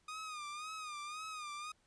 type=tone with vibrato; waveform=sawtooth; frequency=1229 Hz; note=D#6; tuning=22 cents flat; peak=-39 dBFS; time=0.08-1.72 s; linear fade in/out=5 ms; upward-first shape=sine; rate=1.9 Hz; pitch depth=77 cents each way; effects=pink hiss -74 dBFS RMS until 1.86 s + resampled to 22050 Hz